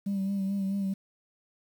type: tone with vibrato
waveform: sine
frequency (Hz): 196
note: G3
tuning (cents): 0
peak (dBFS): -25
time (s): 0.06-0.94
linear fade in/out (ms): 10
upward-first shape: sine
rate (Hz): 4.6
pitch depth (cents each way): 35
effects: tanh soft clip ceiling -25 dBFS + 9-bit